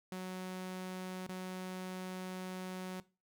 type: tone with dropouts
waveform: sawtooth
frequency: 185 Hz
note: F#3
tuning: in tune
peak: -36 dBFS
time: 0.12-3 s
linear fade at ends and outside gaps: 2 ms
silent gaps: 1.266-1.29 s
effects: noise-tail reverb RT60 0.3 s tail -19 dB re dry